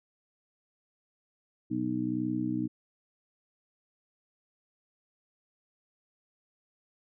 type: harmonic tone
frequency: 61.74 Hz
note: B1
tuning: in tune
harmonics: 2 / 3 / 4 / 5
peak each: -38 / -38 / -33 / -31 dBFS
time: 1.7-2.68 s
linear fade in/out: 20 ms
effects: none